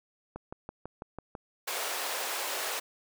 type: click train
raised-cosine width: 1 ms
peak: -25 dBFS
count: 7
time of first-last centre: 0.36-1.352 s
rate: 6.05 Hz
type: high-pass noise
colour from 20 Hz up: pink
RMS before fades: -34 dBFS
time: 1.67-2.8 s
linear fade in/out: 10 ms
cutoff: 480 Hz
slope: 24 dB/octave
effects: none